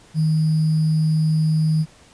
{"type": "tone with sample-and-hold", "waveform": "sine", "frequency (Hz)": 156.9, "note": "D#3", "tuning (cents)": 15, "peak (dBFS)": -15, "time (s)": [0.14, 1.86], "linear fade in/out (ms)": 50, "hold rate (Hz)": 4900, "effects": ["pink hiss -50 dBFS RMS until 2.13 s", "resampled to 22050 Hz"]}